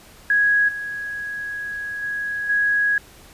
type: tone with level steps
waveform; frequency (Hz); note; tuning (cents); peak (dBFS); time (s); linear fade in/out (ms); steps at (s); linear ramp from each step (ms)
sine; 1661.2; G#6; 0; -14 / -26 / -23 / -16; 0.3-2.98; 2; 0.68 / 2.02 / 2.49; 10
effects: pink hiss -47 dBFS RMS until 3.33 s + resampled to 32000 Hz